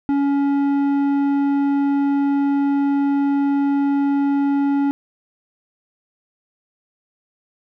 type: tone with low-pass filter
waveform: square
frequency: 280.9 Hz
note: C#4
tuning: 23 cents sharp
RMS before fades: -18 dBFS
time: 0.09-4.91 s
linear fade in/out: 0 ms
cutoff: 1000 Hz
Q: 0.54
effects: none